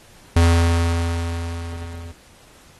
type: tone with level ramp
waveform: square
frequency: 84.5 Hz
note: E2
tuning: 43 cents sharp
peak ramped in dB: -11 to -34 dBFS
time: 0.36-2.12 s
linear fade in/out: 5 ms
effects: pink hiss -49 dBFS RMS until 2.79 s + AAC 32 kbps